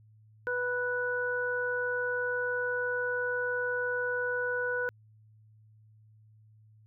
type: harmonic tone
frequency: 493 Hz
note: B4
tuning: 3 cents flat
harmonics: 1 / 2 / 3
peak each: -32 / -41 / -31 dBFS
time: 0.47-4.89 s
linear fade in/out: 0 ms
effects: added 108 Hz sine -56 dBFS peak until 6.86 s